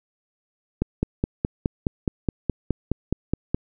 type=click train; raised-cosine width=3 ms; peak=-8 dBFS; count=14; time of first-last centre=0.82-3.545 s; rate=4.77 Hz; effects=none